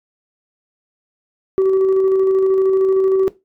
sine tone with tremolo, 382.4 Hz, G4, 43 cents flat, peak -8 dBFS, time 1.58-3.28 s, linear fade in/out 0 ms, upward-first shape square, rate 13 Hz, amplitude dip 25%, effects noise-tail reverb RT60 0.2 s tail -18 dB re dry + tanh soft clip ceiling -10 dBFS

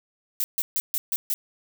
violet noise bursts, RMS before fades -25 dBFS, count 6, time 0.4-1.34 s, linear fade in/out 0 ms, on 40 ms, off 140 ms, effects none

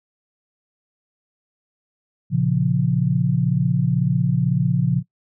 sine chord, Bb minor, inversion none, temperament equal, 116.54 / 138.59 / 174.61 Hz, Bb2 / Db3 / F3, 0 / 0 / 0 cents, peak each -23 / -19 / -20 dBFS, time 2.3-5.03 s, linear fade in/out 50 ms, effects noise-tail reverb RT60 0.1 s tail -21 dB re dry

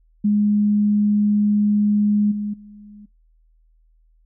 sine tone with level steps, 207.7 Hz, G#3, in tune, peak -14 / -22 / -39 dBFS, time 0.24-3.06 s, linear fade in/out 10 ms, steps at 2.31 / 2.53 s, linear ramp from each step 10 ms, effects noise-tail reverb RT60 0.2 s tail -24 dB re dry + added 40 Hz sine -54 dBFS peak until 4.25 s

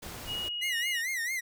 pink noise, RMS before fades -42 dBFS, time 0.02-0.49 s, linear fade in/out 10 ms
sine tone, 2888 Hz, F#7, 43 cents flat, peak -32 dBFS, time 0.26-1.02 s, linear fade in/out 50 ms
45% pulse tone with vibrato, 1975.5 Hz, B6, in tune, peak -30 dBFS, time 0.61-1.41 s, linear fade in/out 20 ms, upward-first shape sine, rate 4.5 Hz, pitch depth 140 cents each way
effects none

